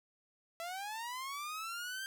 sawtooth linear sweep, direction up, 659.3 to 1586 Hz, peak -36 dBFS, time 0.6-2.06 s, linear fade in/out 0 ms, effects none

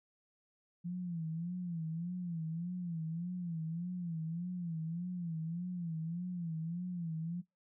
sine tone with vibrato, 170 Hz, F3, 46 cents flat, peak -36 dBFS, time 0.84-7.42 s, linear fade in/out 20 ms, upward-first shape sine, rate 1.7 Hz, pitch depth 110 cents each way, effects noise-tail reverb RT60 0.2 s tail -24 dB re dry

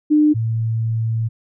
sine tone pair in turn, 301.4 / 112.9 Hz, D4 / A2, +45 / +45 cents, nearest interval octave + perfect fourth, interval 1700 cents, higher first, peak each -10 / -17 dBFS, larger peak first, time 0.1-0.34 / 0.34-1.29 s, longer second, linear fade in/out 20 ms, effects none

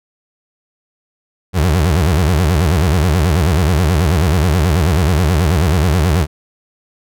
30% pulse tone with vibrato, 82.41 Hz, E2, in tune, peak -8 dBFS, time 1.53-6.27 s, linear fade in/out 50 ms, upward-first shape sine, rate 9.3 Hz, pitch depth 240 cents each way, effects none

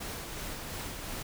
pink noise with tremolo, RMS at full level -38 dBFS, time 0-1.23 s, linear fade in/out 10 ms, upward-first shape sine, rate 2.8 Hz, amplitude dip 30%, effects none

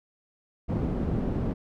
white low-pass noise, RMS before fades -28 dBFS, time 0.68-1.54 s, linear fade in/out 20 ms, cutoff 240 Hz, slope 12 dB/octave, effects none

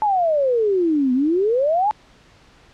sine exponential two-way sweep, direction down then up, 876 to 246.1 to 876 Hz, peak -15 dBFS, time 0.02-1.91 s, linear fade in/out 0 ms, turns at 1.13 s, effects pink hiss -51 dBFS RMS until 2.73 s + low-pass 5000 Hz 12 dB/octave

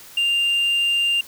sine tone, 2794 Hz, F7, in tune, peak -14 dBFS, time 0.17-1.21 s, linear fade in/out 5 ms, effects tanh soft clip ceiling -16 dBFS + white hiss -43 dBFS RMS until 1.27 s

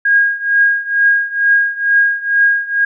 sine tone with tremolo, 1632 Hz, G#6, 31 cents flat, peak -6 dBFS, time 0.05-2.85 s, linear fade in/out 5 ms, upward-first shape triangle, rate 2.2 Hz, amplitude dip 90%, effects none

